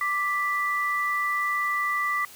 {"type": "tone pair together", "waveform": "sine", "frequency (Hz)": [1174.7, 1975.6], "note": ["D6", "B6"], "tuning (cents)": [0, 0], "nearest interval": "major sixth", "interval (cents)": 900, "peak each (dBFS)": -26, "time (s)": [0.01, 2.25], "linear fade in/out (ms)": 2, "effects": ["white hiss -47 dBFS RMS until 2.35 s"]}